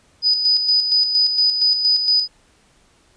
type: tone with tremolo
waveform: sine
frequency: 4978 Hz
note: D#8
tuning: in tune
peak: -12 dBFS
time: 0.22-2.28 s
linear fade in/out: 50 ms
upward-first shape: square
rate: 4.3 Hz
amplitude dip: 50%
effects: pink hiss -56 dBFS RMS until 3.16 s + resampled to 22050 Hz